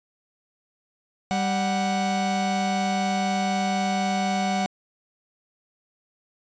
45% pulse tone pair together, 196 / 740 Hz, G3 / F#5, 0 / 0 cents, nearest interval octave + major seventh, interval 2300 cents, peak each -25 dBFS, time 1.31-4.66 s, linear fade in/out 0 ms, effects resampled to 16000 Hz

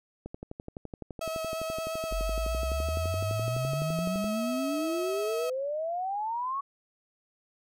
click train, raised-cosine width 2 ms, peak -25 dBFS, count 48, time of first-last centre 0.26-4.243 s, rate 11.8 Hz
35% pulse tone with vibrato, 646 Hz, E5, 35 cents flat, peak -30 dBFS, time 1.21-5.5 s, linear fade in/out 5 ms, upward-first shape triangle, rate 8.6 Hz, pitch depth 21 cents each way
sine exponential sweep, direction up, 43.65 to 1128 Hz, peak -29 dBFS, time 2.11-6.61 s, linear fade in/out 10 ms
effects none

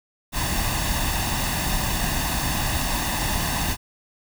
pink noise with comb filter, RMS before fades -24 dBFS, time 0.32-3.77 s, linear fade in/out 50 ms, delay 1.1 ms, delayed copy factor +0.65, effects none

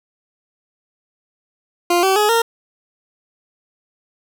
20% pulse tone with pitch steps, 349.2 / 383 / 420.1 / 460.8 Hz, F4 / G4 / G#4 / A#4, 0 / -40 / +20 / -20 cents, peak -8 dBFS, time 1.9-2.42 s, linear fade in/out 5 ms, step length 130 ms, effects none

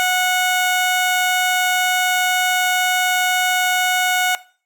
15% pulse tone, 733 Hz, F#5, 16 cents flat, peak -9 dBFS, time 0-4.35 s, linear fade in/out 0 ms, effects noise-tail reverb RT60 0.4 s tail -18 dB re dry + Opus 48 kbps

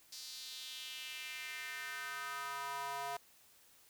square tone with high-pass filter sweep, 139.7 Hz, C#3, 14 cents sharp, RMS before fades -44 dBFS, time 0.12-3.17 s, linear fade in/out 5 ms, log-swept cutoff 4900 to 770 Hz, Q 2.9, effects white hiss -65 dBFS RMS until 3.89 s

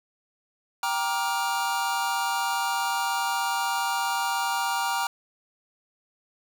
square chord, G minor seventh, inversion none, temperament just, 784 / 940.8 / 1176 / 1411.2 Hz, G5 / Bb5 / D6 / F6, 0 / +16 / +2 / +18 cents, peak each -31 / -29 / -34 / -32 dBFS, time 0.83-5.07 s, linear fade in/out 2 ms, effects none

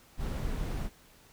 brown noise, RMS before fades -33 dBFS, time 0.17-0.9 s, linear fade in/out 50 ms, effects pink hiss -59 dBFS RMS until 1.32 s

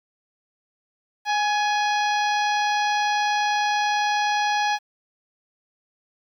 harmonic tone with a mistuned harmonic, 830.6 Hz, G#5, in tune, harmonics 1 / 2 / 3 / 4 / 5 / 6 / 7, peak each -21 / -27 / -31 / -33 / -35 / -37 / -38 dBFS, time 1.25-4.79 s, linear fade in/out 50 ms, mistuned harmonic 2, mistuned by +31 cents, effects 9-bit

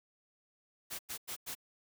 white noise bursts, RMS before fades -41 dBFS, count 4, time 0.9-1.552 s, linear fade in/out 20 ms, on 91 ms, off 96 ms, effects none

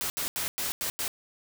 white noise bursts at uneven times, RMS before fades -31 dBFS, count 6, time 0.01-0.1 / 0.17-0.28 / 0.36-0.48 / 0.58-0.72 / 0.81-0.9 / 0.99-1.08 s, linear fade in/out 0 ms, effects none

